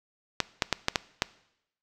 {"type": "clicks", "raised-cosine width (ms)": 0.2, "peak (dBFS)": -5, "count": 6, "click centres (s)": [0.403, 0.622, 0.727, 0.884, 0.958, 1.221], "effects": ["noise-tail reverb RT60 0.8 s tail -20 dB re dry"]}